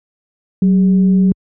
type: tone with frequency modulation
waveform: sine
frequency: 188.1 Hz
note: F#3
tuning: 29 cents sharp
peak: -8 dBFS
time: 0.62-1.32 s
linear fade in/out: 2 ms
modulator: 218 Hz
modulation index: 0.26
effects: high-pass 60 Hz 12 dB/octave

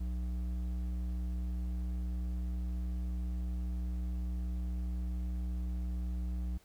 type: tone with hard clipping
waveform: triangle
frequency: 60.9 Hz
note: B1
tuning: 24 cents flat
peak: -35 dBFS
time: 0-6.58 s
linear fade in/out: 10 ms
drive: 12 dB
effects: pink hiss -65 dBFS RMS until 6.64 s

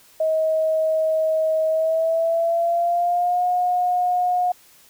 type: tone with pitch glide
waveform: sine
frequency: 634 to 719.9 Hz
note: D#5 to F#5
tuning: +32 to -48 cents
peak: -17 dBFS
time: 0.2-4.52 s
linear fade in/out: 5 ms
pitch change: +220 cents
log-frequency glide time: 1.68-3.45 s
effects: white hiss -52 dBFS RMS until 4.89 s

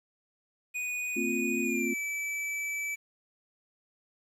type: tone with pitch glide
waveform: square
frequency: 2474 to 2308 Hz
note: D#7 to D7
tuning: -10 to -31 cents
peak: -32 dBFS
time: 0.74-2.96 s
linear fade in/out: 20 ms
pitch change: -121 cents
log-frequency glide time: 1.63-1.94 s
type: chord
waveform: sine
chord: Bb suspended second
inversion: none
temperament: equal with one note detuned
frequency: 227.9 / 261.6 / 349.2 Hz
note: Bb3 / C4 / F4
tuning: -39 / 0 / 0 cents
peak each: -33 dBFS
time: 1.16-1.94 s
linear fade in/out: 10 ms
effects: low-pass 12000 Hz 12 dB/octave + 10-bit

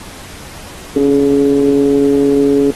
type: ring-modulated tone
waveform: triangle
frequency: 71.3 Hz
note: C#2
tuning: 49 cents sharp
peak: -3 dBFS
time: 0.96-2.71 s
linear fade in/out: 5 ms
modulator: 351 Hz
effects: pink hiss -33 dBFS RMS until 2.75 s + AAC 32 kbps

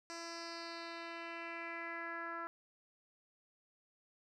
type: tone with low-pass filter sweep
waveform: 10% pulse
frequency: 335.6 Hz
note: E4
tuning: 31 cents sharp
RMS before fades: -45 dBFS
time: 0.1-2.47 s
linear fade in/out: 0 ms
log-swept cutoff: 6400 to 1400 Hz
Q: 3.3
effects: none

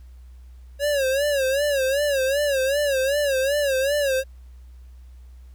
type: tone with vibrato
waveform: square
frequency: 554.4 Hz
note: C#5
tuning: in tune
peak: -20 dBFS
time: 0.79-4.24 s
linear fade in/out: 50 ms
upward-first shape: sine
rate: 2.6 Hz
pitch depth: 110 cents each way
effects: added 62 Hz sine -41 dBFS peak until 5.54 s + pink hiss -64 dBFS RMS until 5.54 s

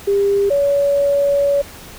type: tone pair in turn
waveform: sine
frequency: 399.9 / 565.5 Hz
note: G4 / C#5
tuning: +35 / +34 cents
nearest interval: tritone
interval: 599 cents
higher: second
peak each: -12 dBFS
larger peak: neither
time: 0.07-0.5 / 0.5-1.62 s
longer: second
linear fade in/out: 10 ms
effects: pink hiss -37 dBFS RMS until 1.98 s

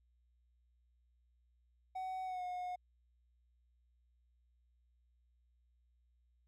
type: tone with pitch glide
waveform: triangle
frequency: 750 to 723.2 Hz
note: F#5 to F#5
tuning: +23 to -40 cents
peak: -37 dBFS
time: 1.95-2.76 s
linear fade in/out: 10 ms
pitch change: -63 cents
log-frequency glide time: 2.25-2.43 s
effects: added 60 Hz sine -70 dBFS peak until 6.47 s

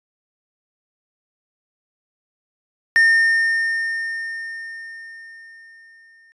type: tone with exponential decay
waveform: triangle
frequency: 1820 Hz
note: A#6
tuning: 42 cents flat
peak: -8 dBFS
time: 2.96-6.32 s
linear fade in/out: 0 ms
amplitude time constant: 730 ms
effects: resampled to 24000 Hz

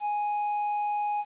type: tone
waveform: triangle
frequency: 830.6 Hz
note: G#5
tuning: in tune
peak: -24 dBFS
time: 0-1.25 s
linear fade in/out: 50 ms
effects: resampled to 8000 Hz + 10-bit

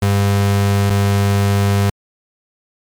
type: tone pair in turn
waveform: 35% pulse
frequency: 100 / 100 Hz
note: G2 / G2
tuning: +35 / +35 cents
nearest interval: unison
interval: 0 cents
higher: neither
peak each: -10 dBFS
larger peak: neither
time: 0.02-0.9 / 0.9-1.9 s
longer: second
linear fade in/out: 5 ms
effects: MP3 96 kbps

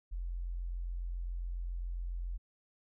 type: tone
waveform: sine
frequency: 43.65 Hz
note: F1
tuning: in tune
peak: -35 dBFS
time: 0.11-2.38 s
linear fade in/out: 20 ms
effects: none

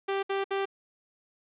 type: tone bursts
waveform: sawtooth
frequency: 392 Hz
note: G4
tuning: in tune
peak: -23 dBFS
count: 3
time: 0.08-0.656 s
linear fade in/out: 10 ms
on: 150 ms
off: 63 ms
effects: resampled to 8000 Hz + 9-bit

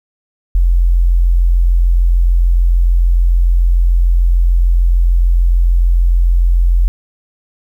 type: tone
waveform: sine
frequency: 43.39 Hz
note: F1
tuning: 10 cents flat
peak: -7 dBFS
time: 0.55-6.88 s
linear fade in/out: 0 ms
effects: 8-bit

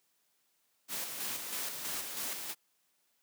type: noise with tremolo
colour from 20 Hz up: white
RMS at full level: -37 dBFS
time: 0.88-2.55 s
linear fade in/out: 50 ms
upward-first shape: square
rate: 3.1 Hz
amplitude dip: 40%
effects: white hiss -75 dBFS RMS until 3.22 s + high-pass 150 Hz 12 dB/octave

